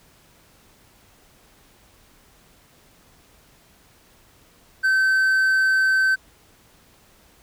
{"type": "tone", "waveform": "triangle", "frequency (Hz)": 1541, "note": "G6", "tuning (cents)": -30, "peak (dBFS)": -14, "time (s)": [4.83, 6.16], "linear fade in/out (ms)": 20, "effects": ["pink hiss -55 dBFS RMS until 7.42 s"]}